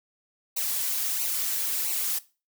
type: noise with flanger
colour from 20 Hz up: blue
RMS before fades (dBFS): -28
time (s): 0.56-2.19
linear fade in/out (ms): 10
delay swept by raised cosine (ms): 0.58 to 5.68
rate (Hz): 1.5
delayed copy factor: -0.8
effects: noise-tail reverb RT60 0.3 s tail -18 dB re dry